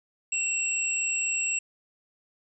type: tone pair together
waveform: sine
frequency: 2716 / 7682 Hz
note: F7 / B8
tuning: -49 / -49 cents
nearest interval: octave + tritone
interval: 1800 cents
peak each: -28 dBFS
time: 0.32-1.59 s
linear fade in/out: 5 ms
effects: none